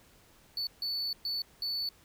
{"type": "tone bursts at uneven times", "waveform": "triangle", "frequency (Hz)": 4471, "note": "C#8", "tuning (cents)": 14, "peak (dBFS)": -30, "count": 4, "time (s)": [[0.57, 0.67], [0.82, 1.13], [1.25, 1.42], [1.62, 1.89]], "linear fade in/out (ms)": 2, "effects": ["pink hiss -61 dBFS RMS until 2.04 s"]}